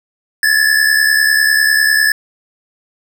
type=tone pair together; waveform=square; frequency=1690 / 1760 Hz; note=G#6 / A6; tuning=+30 / 0 cents; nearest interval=minor second; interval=70 cents; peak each=-13 dBFS; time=0.43-2.12 s; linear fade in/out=2 ms; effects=none